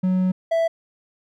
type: tone pair in turn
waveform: triangle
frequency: 185 / 660.5 Hz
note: F#3 / E5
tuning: 0 / +3 cents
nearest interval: octave + minor seventh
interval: 2203 cents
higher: second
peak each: -15 dBFS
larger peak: neither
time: 0.03-0.32 / 0.51-0.68 s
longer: first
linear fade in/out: 10 ms
effects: none